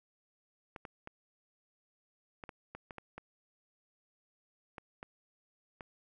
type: clicks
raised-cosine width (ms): 0.5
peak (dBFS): -29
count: 12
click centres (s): 0.762 / 0.852 / 1.074 / 2.438 / 2.492 / 2.75 / 2.908 / 2.983 / 3.18 / 4.782 / 5.029 / 5.808
effects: none